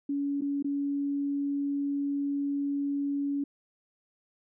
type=tone with dropouts; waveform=sine; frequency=282.6 Hz; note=C#4; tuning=34 cents sharp; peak=-27 dBFS; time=0.09-3.44 s; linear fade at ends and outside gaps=5 ms; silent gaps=0.41-0.418 / 0.626-0.644 s; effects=none